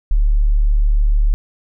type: tone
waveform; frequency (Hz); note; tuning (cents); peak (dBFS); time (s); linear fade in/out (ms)
sine; 36.71; D1; 0; -10; 0.11-1.34; 0
effects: none